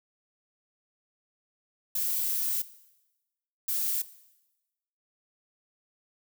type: noise bursts at uneven times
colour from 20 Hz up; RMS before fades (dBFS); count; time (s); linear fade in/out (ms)
violet; -29; 2; 1.95-2.62 / 3.68-4.02; 5
effects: noise-tail reverb RT60 1.0 s tail -17 dB re dry